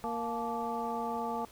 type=harmonic tone with a mistuned harmonic; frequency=233.1 Hz; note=A#3; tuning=in tune; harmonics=1 / 2 / 3 / 4 / 5; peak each=-39 / -39 / -39 / -36 / -41 dBFS; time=0.04-1.45 s; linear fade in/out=0 ms; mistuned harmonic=4; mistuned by=-120 cents; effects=pink hiss -56 dBFS RMS until 1.51 s